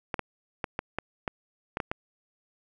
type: clicks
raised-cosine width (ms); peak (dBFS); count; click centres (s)
0.5; -14; 9; 0.142 / 0.193 / 0.642 / 0.791 / 0.986 / 1.278 / 1.771 / 1.802 / 1.915
effects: none